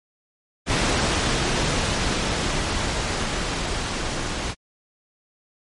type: noise with level ramp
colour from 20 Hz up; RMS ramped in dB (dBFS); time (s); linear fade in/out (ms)
pink; -20 to -27; 0.66-4.55; 50
effects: low-pass 7000 Hz 12 dB/octave + MP3 48 kbps